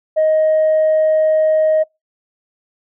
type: tone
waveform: sine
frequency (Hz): 626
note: D#5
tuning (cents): +10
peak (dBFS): -9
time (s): 0.16-1.84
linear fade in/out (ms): 20
effects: noise-tail reverb RT60 0.2 s tail -26 dB re dry + tanh soft clip ceiling -8 dBFS